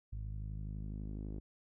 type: tone with low-pass filter sweep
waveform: sawtooth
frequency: 51.91 Hz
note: G#1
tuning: in tune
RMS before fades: -42 dBFS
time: 0.12-1.4 s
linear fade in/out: 10 ms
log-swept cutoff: 100 to 340 Hz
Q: 1.6
effects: none